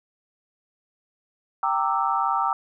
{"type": "chord", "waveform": "sine", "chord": "E half-diminished seventh", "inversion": "first", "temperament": "equal with one note detuned", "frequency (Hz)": [784, 923.2, 1174.7, 1318.5], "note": ["G5", "Bb5", "D6", "E6"], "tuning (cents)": [0, -17, 0, 0], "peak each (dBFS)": -26, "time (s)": [1.63, 2.53], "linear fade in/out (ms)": 2, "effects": []}